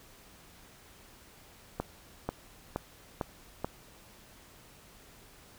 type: accelerating click train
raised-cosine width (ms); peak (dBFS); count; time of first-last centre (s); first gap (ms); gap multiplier
1; -17; 5; 1.8-3.646; 490; 0.96
effects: pink hiss -56 dBFS RMS until 5.58 s